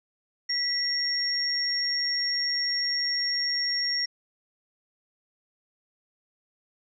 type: tone pair together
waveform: sine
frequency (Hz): 1963 / 5549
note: B6 / F8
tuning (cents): -11 / -12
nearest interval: octave + tritone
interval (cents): 1799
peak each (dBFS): -32 / -25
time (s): 0.49-4.06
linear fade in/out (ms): 10
effects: none